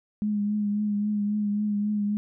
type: tone with vibrato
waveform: sine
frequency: 207.7 Hz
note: G#3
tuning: in tune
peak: -23 dBFS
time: 0.22-2.17 s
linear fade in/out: 0 ms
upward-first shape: triangle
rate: 3.7 Hz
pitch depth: 35 cents each way
effects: none